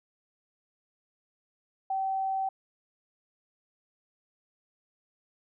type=tone; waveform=sine; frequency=770 Hz; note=G5; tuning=31 cents flat; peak=-27 dBFS; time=1.9-2.49 s; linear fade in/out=5 ms; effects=none